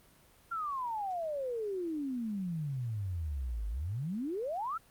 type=exponential two-way sweep; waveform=sine; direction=down then up; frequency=1396.9 to 50.2 to 1396.9 Hz; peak=-33 dBFS; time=0.51-4.78 s; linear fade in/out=10 ms; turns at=3.68 s; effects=pink hiss -62 dBFS RMS until 4.9 s + Opus 32 kbps